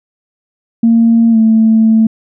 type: tone with pitch glide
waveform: sine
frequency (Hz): 229.7 to 222.1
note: A#3 to A3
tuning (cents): -25 to +16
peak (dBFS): -4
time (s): 0.83-2.07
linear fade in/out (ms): 5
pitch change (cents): -59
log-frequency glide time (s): 1.31-1.37
effects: tanh soft clip ceiling 0 dBFS